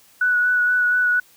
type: tone with vibrato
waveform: sine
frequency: 1475 Hz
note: F#6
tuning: 6 cents flat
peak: -15 dBFS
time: 0.21-1.2 s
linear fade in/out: 5 ms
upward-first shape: sine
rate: 4.2 Hz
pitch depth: 17 cents each way
effects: white hiss -53 dBFS RMS until 1.36 s